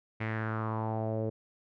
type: tone with low-pass filter sweep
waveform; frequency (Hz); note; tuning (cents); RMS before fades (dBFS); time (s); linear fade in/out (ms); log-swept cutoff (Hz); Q
sawtooth; 110.5; A2; +8; -33; 0.2-1.3; 10; 2200 to 480; 4
effects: none